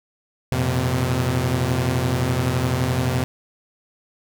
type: chord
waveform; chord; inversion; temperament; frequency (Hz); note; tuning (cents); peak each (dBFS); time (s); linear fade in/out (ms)
sawtooth; F suspended fourth; none; equal with one note detuned; 87.31 / 116.54 / 128.27; F2 / Bb2 / C3; 0 / 0 / -34; -22 / -22 / -17; 0.52-3.24; 0
effects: none